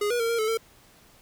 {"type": "tone with pitch steps", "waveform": "square", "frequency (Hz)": [413.6, 481.8, 459.2, 465.2, 434.7, 450.7], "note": ["G#4", "B4", "A#4", "A#4", "A4", "A4"], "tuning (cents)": [-7, -43, -26, -4, -21, 42], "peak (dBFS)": -24, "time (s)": [0.01, 0.574], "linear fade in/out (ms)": 5, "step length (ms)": 94, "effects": ["pink hiss -56 dBFS RMS until 1.21 s"]}